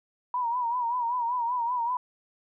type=tone with vibrato; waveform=sine; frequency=963 Hz; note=B5; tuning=44 cents flat; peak=-25 dBFS; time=0.34-1.97 s; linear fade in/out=2 ms; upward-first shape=sine; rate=5.2 Hz; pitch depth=78 cents each way; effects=none